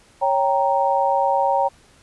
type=chord; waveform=sine; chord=G diminished; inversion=second; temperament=equal; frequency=554.4 / 784 / 932.3 Hz; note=Db5 / G5 / Bb5; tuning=0 / 0 / 0 cents; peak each=-21 / -20 / -20 dBFS; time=0.21-1.69 s; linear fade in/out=20 ms; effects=pink hiss -53 dBFS RMS until 2.02 s + resampled to 24000 Hz